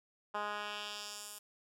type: tone with band-pass filter sweep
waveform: 10% pulse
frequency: 207.7 Hz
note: G#3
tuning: in tune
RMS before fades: -42 dBFS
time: 0.34-1.39 s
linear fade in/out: 10 ms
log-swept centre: 1100 to 11000 Hz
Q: 1.3
effects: none